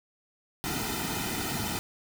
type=noise with comb filter; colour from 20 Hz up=pink; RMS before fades=-32 dBFS; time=0.64-1.79 s; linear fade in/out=0 ms; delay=1.8 ms; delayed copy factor=-0.85; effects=none